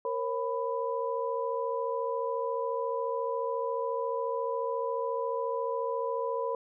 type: tone cluster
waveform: sine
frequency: 465.8 / 540 / 994 Hz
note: A#4 / C#5 / B5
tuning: -1 / -45 / +11 cents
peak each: -32 / -34 / -34 dBFS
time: 0.05-6.55 s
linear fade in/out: 2 ms
effects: none